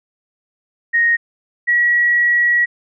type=tone pair in turn; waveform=sine; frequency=1867 / 1920.6 Hz; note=A#6 / B6; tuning=+2 / -49 cents; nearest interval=unison; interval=49 cents; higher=second; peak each=-11 dBFS; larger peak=neither; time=0.93-1.17 / 1.67-2.66 s; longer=second; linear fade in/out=20 ms; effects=none